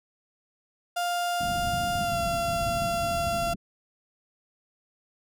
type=tone with pitch glide; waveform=35% pulse; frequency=701 to 684.2 Hz; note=F5 to F5; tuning=+6 to -36 cents; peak=-24 dBFS; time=0.96-3.54 s; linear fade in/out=10 ms; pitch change=-42 cents; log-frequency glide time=1.98-2.19 s
type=low-pass noise; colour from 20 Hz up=white; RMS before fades=-35 dBFS; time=1.4-3.56 s; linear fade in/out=10 ms; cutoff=220 Hz; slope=24 dB/octave
effects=none